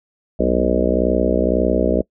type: harmonic tone with a mistuned harmonic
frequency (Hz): 61.9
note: B1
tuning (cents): +5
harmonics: 1 / 3 / 4 / 5 / 6 / 7 / 8 / 9 / 10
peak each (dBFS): -23 / -23 / -23 / -23 / -23 / -23 / -23 / -23 / -23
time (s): 0.39-2.02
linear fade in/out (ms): 10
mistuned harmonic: 3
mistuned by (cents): +57
effects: noise-tail reverb RT60 0.1 s tail -24 dB re dry